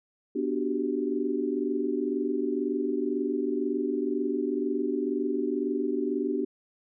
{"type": "chord", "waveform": "sine", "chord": "G major seventh", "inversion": "first", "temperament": "equal", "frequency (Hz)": [246.9, 293.7, 370, 392], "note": ["B3", "D4", "F#4", "G4"], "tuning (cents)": [0, 0, 0, 0], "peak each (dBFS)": [-32, -30, -32, -31], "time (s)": [0.35, 6.45], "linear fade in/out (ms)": 10, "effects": []}